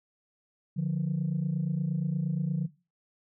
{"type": "tone pair together", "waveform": "sine", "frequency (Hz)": [147.57, 176.1], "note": ["D3", "F3"], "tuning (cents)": [9, 15], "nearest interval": "minor third", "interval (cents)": 306, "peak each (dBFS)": -28, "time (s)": [0.76, 2.67], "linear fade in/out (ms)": 20, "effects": ["noise-tail reverb RT60 0.3 s tail -20 dB re dry", "tanh soft clip ceiling -22 dBFS"]}